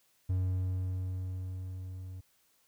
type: tone with level ramp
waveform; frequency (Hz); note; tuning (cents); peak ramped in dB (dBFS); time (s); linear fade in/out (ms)
triangle; 92.5; F#2; 0; -25 to -39; 0.29-2.21; 10
effects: white hiss -70 dBFS RMS until 2.67 s